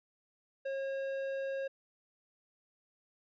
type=tone with tanh clipping; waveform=sine; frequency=542 Hz; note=C#5; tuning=39 cents flat; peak=-36 dBFS; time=0.65-1.68 s; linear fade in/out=10 ms; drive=11 dB; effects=none